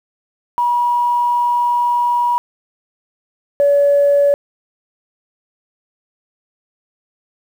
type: tone pair in turn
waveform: sine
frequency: 964 / 569.6 Hz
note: B5 / C#5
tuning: -42 / +47 cents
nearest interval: major sixth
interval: 911 cents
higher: first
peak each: -12 / -8 dBFS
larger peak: second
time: 0.58-2.38 / 3.6-4.34 s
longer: first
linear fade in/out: 0 ms
effects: tanh soft clip ceiling -5 dBFS + 7-bit